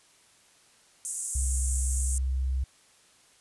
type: band-pass noise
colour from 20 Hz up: white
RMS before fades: -34 dBFS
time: 1.05-2.18 s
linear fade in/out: 0 ms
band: 7100 to 9800 Hz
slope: 48 dB/octave
type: tone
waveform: sine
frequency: 65.41 Hz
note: C2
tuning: in tune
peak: -25 dBFS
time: 1.35-2.64 s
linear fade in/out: 5 ms
effects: white hiss -60 dBFS RMS until 3.4 s + resampled to 24000 Hz